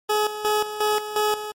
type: tone with tremolo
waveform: 20% pulse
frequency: 423.5 Hz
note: G#4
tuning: 34 cents sharp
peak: -14 dBFS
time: 0.09-1.52 s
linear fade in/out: 10 ms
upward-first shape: square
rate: 2.8 Hz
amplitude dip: 70%
effects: MP3 64 kbps